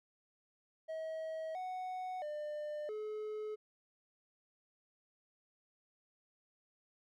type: tone with pitch steps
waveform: triangle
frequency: 639 / 740 / 599 / 427.6 Hz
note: D#5 / F#5 / D5 / A4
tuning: +46 / 0 / +34 / -49 cents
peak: -37 dBFS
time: 0.88-3.56 s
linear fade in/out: 20 ms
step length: 670 ms
effects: none